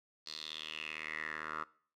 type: tone with band-pass filter sweep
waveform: 10% pulse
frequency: 77.78 Hz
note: D#2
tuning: in tune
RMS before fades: -43 dBFS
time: 0.26-1.64 s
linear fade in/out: 10 ms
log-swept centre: 4500 to 1300 Hz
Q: 5.8
effects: noise-tail reverb RT60 0.5 s tail -21 dB re dry